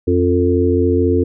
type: harmonic tone with a mistuned harmonic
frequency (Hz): 89.2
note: F2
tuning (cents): +37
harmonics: 1 / 3 / 4 / 5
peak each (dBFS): -17 / -17 / -17 / -17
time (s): 0.07-1.24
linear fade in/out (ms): 10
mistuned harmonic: 4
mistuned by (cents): -24
effects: none